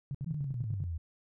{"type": "tone bursts", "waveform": "sine", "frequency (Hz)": 138.59, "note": "C#3", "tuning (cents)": 0, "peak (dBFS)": -33, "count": 8, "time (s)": [0.11, 0.839], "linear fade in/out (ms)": 0, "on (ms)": 36, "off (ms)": 63}
{"type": "exponential sweep", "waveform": "sine", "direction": "down", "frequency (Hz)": [170.6, 78], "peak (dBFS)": -33, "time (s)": [0.26, 0.98], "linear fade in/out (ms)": 10}
{"effects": []}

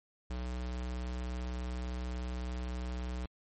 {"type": "tone", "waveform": "square", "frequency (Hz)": 61.74, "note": "B1", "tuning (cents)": 0, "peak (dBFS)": -36, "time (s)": [0.3, 3.26], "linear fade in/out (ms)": 5, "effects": ["MP3 32 kbps"]}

